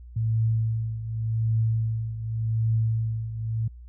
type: tone with tremolo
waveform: sine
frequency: 112.1 Hz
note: A2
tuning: 33 cents sharp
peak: -19 dBFS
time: 0.16-3.68 s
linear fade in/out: 5 ms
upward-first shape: triangle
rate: 0.87 Hz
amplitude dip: 75%
effects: added 60 Hz sine -41 dBFS peak until 3.88 s